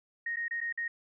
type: tone with dropouts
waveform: sine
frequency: 1864.7 Hz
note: A#6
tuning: in tune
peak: -31 dBFS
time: 0.26-0.88 s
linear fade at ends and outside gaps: 5 ms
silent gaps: 0.36-0.368 / 0.482-0.509 / 0.605-0.612 / 0.726-0.775 s
effects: none

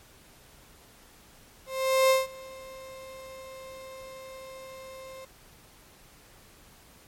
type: tone with ADSR envelope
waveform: 35% pulse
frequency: 527 Hz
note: C5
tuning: 12 cents sharp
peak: -16 dBFS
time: 1.66-5.25 s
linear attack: 440 ms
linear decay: 170 ms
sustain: -24 dB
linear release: 4 ms
effects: pink hiss -55 dBFS RMS until 7.07 s + MP3 64 kbps

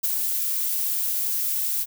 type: noise with ADSR envelope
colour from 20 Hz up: violet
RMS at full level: -21 dBFS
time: 0.03-1.86 s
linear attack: 16 ms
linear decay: 22 ms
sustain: -4 dB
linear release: 41 ms
effects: none

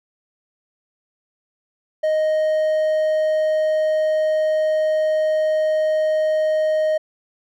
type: tone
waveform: triangle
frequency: 622.3 Hz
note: D#5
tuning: in tune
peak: -14 dBFS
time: 2.03-6.98 s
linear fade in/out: 10 ms
effects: none

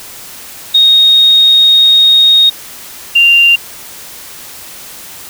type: tone pair in turn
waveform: sine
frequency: 3729 / 2783 Hz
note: A#7 / F7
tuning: 0 / -7 cents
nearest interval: perfect fourth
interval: 507 cents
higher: first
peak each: -3 dBFS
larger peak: neither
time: 0.74-2.5 / 3.15-3.56 s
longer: first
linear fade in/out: 10 ms
effects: white hiss -30 dBFS RMS until 5.29 s

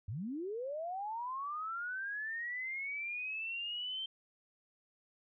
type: linear sweep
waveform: sine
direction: up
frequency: 85.4 to 3136 Hz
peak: -37 dBFS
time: 0.08-4.06 s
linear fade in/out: 5 ms
effects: none

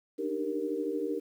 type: chord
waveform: sine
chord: Eb major seventh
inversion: third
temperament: equal with one note detuned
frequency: 293.7 / 306.5 / 392 / 466.2 Hz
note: D4 / Eb4 / G4 / Bb4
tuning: 0 / -26 / 0 / 0 cents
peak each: -38 / -35 / -35 / -34 dBFS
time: 0.18-1.2 s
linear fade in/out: 20 ms
effects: 10-bit

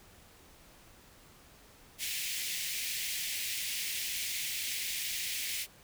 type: high-pass noise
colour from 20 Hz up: pink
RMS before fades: -36 dBFS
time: 1.98-5.67 s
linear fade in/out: 50 ms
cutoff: 2000 Hz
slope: 48 dB/octave
effects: pink hiss -58 dBFS RMS until 5.83 s

